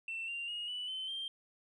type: tone with pitch steps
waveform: sine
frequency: 2687 / 2777 / 2870 / 2966 / 3065 / 3168 Hz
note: E7 / F7 / F7 / F#7 / G7 / G7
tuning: +33 / -10 / +47 / +4 / -40 / +18 cents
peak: -36 dBFS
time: 0.08-1.28 s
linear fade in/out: 2 ms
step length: 200 ms
effects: tanh soft clip ceiling -34 dBFS